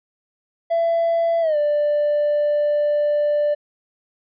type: tone with pitch glide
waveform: triangle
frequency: 670 to 590 Hz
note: E5 to D5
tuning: +28 to +8 cents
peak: -13 dBFS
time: 0.7-3.55 s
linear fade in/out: 20 ms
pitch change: -220 cents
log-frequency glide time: 1.41-1.57 s
effects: tanh soft clip ceiling -12 dBFS + resampled to 11025 Hz